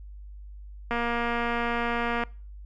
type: click train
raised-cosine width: 0.5 ms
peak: -14 dBFS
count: 314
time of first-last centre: 0.91-2.236 s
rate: 236 Hz
effects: noise-tail reverb RT60 0.4 s tail -24 dB re dry + added 50 Hz sine -40 dBFS peak until 2.65 s